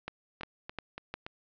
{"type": "two click trains", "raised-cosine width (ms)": 0.3, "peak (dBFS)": [-23, -20], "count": [4, 4], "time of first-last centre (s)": [[0.41, 1.265], [0.08, 1.14]], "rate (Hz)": [3.51, 2.83], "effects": ["low-pass 4000 Hz 12 dB/octave"]}